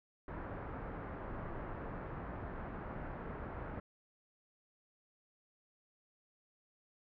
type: low-pass noise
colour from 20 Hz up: pink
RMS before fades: -44 dBFS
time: 0.28-3.8 s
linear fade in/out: 2 ms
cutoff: 1600 Hz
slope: 24 dB/octave
effects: none